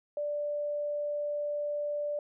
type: tone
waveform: sine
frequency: 587.3 Hz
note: D5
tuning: in tune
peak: -30 dBFS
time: 0.17-2.19 s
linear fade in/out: 2 ms
effects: none